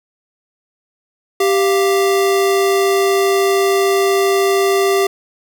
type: tone pair together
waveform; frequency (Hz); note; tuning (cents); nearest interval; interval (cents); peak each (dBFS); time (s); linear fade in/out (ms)
square; 392 / 695; G4 / F5; 0 / -9; minor seventh; 991; -13 / -21; 1.4-5.07; 5
effects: none